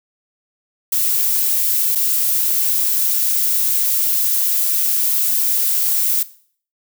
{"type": "noise with dropouts", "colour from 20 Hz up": "violet", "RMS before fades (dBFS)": -17, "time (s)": [0.92, 6.23], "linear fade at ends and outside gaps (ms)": 5, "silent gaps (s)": [1.951, 1.955], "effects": ["noise-tail reverb RT60 0.5 s tail -17 dB re dry"]}